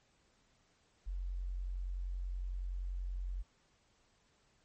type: tone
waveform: sine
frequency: 45.31 Hz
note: F#1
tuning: 36 cents flat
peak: -36 dBFS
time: 1.06-3.43 s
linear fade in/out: 20 ms
effects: pink hiss -72 dBFS RMS until 4.64 s + MP3 32 kbps